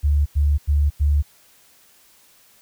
sine tone bursts, 72.8 Hz, D2, 15 cents flat, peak -14 dBFS, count 4, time 0.03-1.226 s, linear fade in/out 20 ms, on 230 ms, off 92 ms, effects white hiss -54 dBFS RMS until 2.61 s

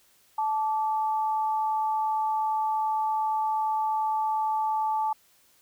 sine tone pair together, 871.3 / 1163 Hz, A5 / D6, -17 / -17 cents, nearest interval perfect fourth, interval 500 cents, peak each -24 / -35 dBFS, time 0.38-5.13 s, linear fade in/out 5 ms, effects white hiss -62 dBFS RMS until 5.61 s

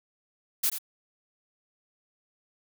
blue noise with echo, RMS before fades -25 dBFS, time 0.63-0.7 s, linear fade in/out 10 ms, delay 86 ms, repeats 1, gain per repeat -9 dB, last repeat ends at 0.786 s, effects none

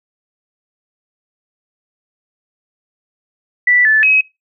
sine tone with pitch steps, 1968 / 1745 / 2548 Hz, B6 / A6 / D#7, -7 / -15 / +41 cents, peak -8 dBFS, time 3.67-4.21 s, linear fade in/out 5 ms, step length 180 ms, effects noise-tail reverb RT60 0.2 s tail -20 dB re dry

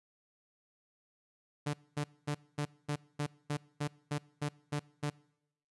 sawtooth tone bursts, 146.83 Hz, D3, in tune, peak -28 dBFS, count 12, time 1.66-5.102 s, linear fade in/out 10 ms, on 76 ms, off 230 ms, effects noise-tail reverb RT60 0.8 s tail -24 dB re dry + resampled to 24000 Hz

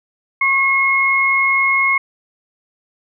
sine tone pair together, 1092.3 / 2162 Hz, C#6 / C#7, -26 / -44 cents, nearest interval octave, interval 1182 cents, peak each -18 / -13 dBFS, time 0.41-1.98 s, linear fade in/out 5 ms, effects none

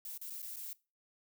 violet noise with dropouts, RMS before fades -44 dBFS, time 0.05-0.73 s, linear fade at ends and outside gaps 1 ms, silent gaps 0.177-0.214 / 0.299-0.305 / 0.42-0.426 / 0.56-0.567 s, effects noise-tail reverb RT60 0.3 s tail -21 dB re dry

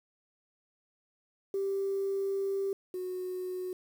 sine tone pair in turn, 392 / 366.7 Hz, G4 / F#4, 0 / -15 cents, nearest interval minor second, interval 115 cents, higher first, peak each -28 / -33 dBFS, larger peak first, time 1.54-2.73 / 2.94-3.73 s, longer first, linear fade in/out 2 ms, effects tanh soft clip ceiling -24 dBFS + 9-bit

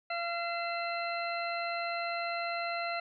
harmonic tone with a mistuned harmonic, 685 Hz, F5, 34 cents flat, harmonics 1 / 2 / 3 / 4 / 6, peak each -35 / -38 / -40 / -41 / -43 dBFS, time 0.1-3 s, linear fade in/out 5 ms, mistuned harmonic 4, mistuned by -48 cents, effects none

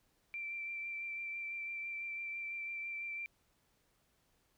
sine tone with vibrato, 2349 Hz, D7, in tune, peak -39 dBFS, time 0.34-3.26 s, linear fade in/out 0 ms, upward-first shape triangle, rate 6 Hz, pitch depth 19 cents each way, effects pink hiss -75 dBFS RMS until 4.57 s

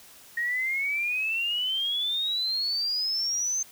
sine exponential sweep, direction up, 1864.7 to 6310 Hz, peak -25 dBFS, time 0.37-3.63 s, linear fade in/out 5 ms, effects white hiss -51 dBFS RMS until 3.71 s

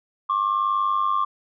sine tone pair together, 1074.2 / 1174.7 Hz, C6 / D6, +45 / 0 cents, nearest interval major second, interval 155 cents, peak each -21 / -21 dBFS, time 0.29-1.25 s, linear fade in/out 10 ms, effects tanh soft clip ceiling -14 dBFS

